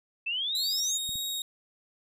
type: exponential sweep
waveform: sine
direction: up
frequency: 2600 to 7040 Hz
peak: -28 dBFS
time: 0.26-0.98 s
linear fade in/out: 10 ms
type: tone with vibrato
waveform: sawtooth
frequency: 3753 Hz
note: A#7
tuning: 11 cents sharp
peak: -28 dBFS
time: 0.55-1.42 s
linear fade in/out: 2 ms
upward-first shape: sine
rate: 1.8 Hz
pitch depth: 10 cents each way
type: clicks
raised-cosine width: 5 ms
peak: -34 dBFS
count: 2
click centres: 1.092 / 1.156 s
effects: none